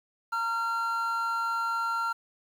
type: tone pair together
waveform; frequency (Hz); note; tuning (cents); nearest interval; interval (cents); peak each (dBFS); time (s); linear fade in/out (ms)
triangle; 920 / 1376.1; A#5 / F6; -23 / -26; perfect fifth; 697; -31 / -26; 0.32-2.13; 10
effects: 9-bit